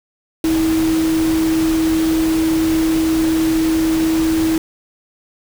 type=tone in noise; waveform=sine; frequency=321.5 Hz; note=E4; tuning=43 cents flat; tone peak=-13 dBFS; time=0.44-4.58 s; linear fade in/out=2 ms; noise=pink; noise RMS=-26 dBFS; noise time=0.44-4.58 s; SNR=+10 dB; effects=none